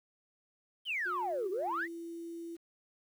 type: exponential two-way sweep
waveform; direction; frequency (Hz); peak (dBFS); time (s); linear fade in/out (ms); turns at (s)
sine; down then up; 3225 to 350 to 2131; -31; 0.85-1.88; 50; 1.5
type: tone with pitch glide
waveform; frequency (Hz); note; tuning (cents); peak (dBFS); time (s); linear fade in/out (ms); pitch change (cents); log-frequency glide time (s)
sine; 360 to 335.9; F#4 to E4; -47 to +33; -40; 1.05-2.57; 20; -120; 1.65-1.72
effects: tanh soft clip ceiling -27 dBFS + 10-bit